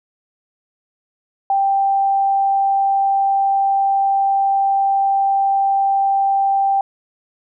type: tone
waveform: sine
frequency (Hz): 786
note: G5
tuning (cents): +4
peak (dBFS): -13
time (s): 1.5-6.81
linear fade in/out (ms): 2
effects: none